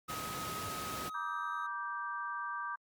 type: noise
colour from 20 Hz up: pink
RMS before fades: -41 dBFS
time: 0.08-1.1 s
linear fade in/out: 20 ms
type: tone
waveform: triangle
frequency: 1264 Hz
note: D#6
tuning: 27 cents sharp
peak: -39 dBFS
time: 0.08-1.67 s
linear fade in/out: 10 ms
type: chord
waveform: sine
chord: G minor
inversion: first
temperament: equal with one note detuned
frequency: 956.9 / 1174.7 / 1568 Hz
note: Bb5 / D6 / G6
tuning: +45 / 0 / 0 cents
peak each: -43 / -39 / -41 dBFS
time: 1.14-2.76 s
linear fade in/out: 10 ms
effects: high-pass 100 Hz 12 dB/octave + Opus 48 kbps